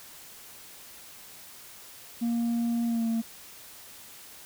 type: tone with pitch glide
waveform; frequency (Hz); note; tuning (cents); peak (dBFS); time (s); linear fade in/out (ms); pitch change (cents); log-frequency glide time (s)
sine; 234.4 to 227.5; A#3 to A#3; +10 to -42; -22; 2.21-3.22; 20; -52; 2.86-3.05
effects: tanh soft clip ceiling -24 dBFS + white hiss -48 dBFS RMS until 4.45 s